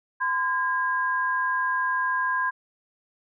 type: tone pair together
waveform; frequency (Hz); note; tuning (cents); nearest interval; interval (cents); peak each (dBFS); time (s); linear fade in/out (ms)
sine; 1023 / 1623.9; C6 / G#6; -39 / -39; minor sixth; 800; -25; 0.2-2.51; 20
effects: none